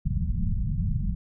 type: low-pass noise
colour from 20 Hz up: pink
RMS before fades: -26 dBFS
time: 0.05-1.15 s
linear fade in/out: 10 ms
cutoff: 210 Hz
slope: 96 dB/octave
effects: none